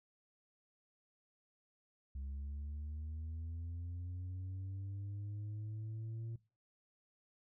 sine linear sweep, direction up, 67.2 to 114.9 Hz, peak -38 dBFS, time 2.15-6.36 s, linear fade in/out 5 ms, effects noise-tail reverb RT60 0.3 s tail -21 dB re dry + tanh soft clip ceiling -40 dBFS

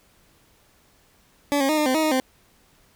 20% pulse tone with pitch steps, 286.8 / 271.4 / 308.7 / 302.1 / 258.5 / 315.5 / 310.3 / 259.8 Hz, D4 / C#4 / D#4 / D4 / C4 / D#4 / D#4 / C4, -41 / -36 / -14 / +49 / -21 / +24 / -5 / -12 cents, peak -14 dBFS, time 1.52-2.2 s, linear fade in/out 0 ms, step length 85 ms, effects pink hiss -59 dBFS RMS until 2.95 s

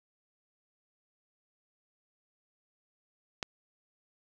click, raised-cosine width 0.2 ms, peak -15 dBFS, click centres 3.428 s, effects none

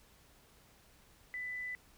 sine tone, 1994 Hz, B6, 16 cents sharp, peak -38 dBFS, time 1.34-1.75 s, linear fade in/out 0 ms, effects added 60 Hz sine -70 dBFS peak until 1.97 s + pink hiss -64 dBFS RMS until 1.97 s

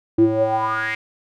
square tone with band-pass filter sweep, 110 Hz, A2, in tune, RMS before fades -19 dBFS, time 0.18-0.95 s, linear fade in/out 5 ms, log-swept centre 300 to 2200 Hz, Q 7.2, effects none

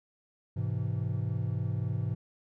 triangle chord, Ab augmented, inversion none, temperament equal with one note detuned, 103.83 / 127.53 / 164.81 Hz, Ab2 / C3 / E3, 0 / -44 / 0 cents, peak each -30 / -31 / -35 dBFS, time 0.56-2.15 s, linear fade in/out 10 ms, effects none

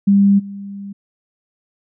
sine tone with level steps, 199.3 Hz, G3, 29 cents sharp, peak -8 / -27 dBFS, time 0.07-0.93 s, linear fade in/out 10 ms, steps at 0.38 s, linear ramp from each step 20 ms, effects none

